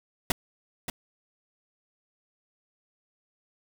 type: noise with echo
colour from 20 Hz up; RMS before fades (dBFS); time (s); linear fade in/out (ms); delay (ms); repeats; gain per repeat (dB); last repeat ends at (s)
pink; -24; 0.3-0.32; 2; 580; 1; -9; 0.9
effects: none